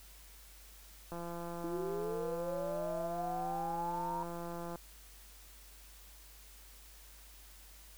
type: click train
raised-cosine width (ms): 1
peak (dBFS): -30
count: 623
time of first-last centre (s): 1.12-4.757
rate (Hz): 171
type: linear sweep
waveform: sine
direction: up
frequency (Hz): 329.3 to 947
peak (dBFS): -36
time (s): 1.64-4.23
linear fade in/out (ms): 2
effects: added 50 Hz sine -56 dBFS peak until 7.97 s + white hiss -58 dBFS RMS until 7.97 s